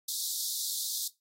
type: high-pass noise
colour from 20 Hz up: pink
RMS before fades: -34 dBFS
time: 0.08-1.08 s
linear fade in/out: 5 ms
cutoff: 3600 Hz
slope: 96 dB/octave
effects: noise-tail reverb RT60 0.2 s tail -18 dB re dry + AAC 48 kbps